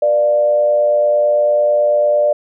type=tone with frequency modulation; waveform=sine; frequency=593 Hz; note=D5; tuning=17 cents sharp; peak=-10 dBFS; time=0.02-2.33 s; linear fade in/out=5 ms; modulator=109 Hz; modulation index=0.41; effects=none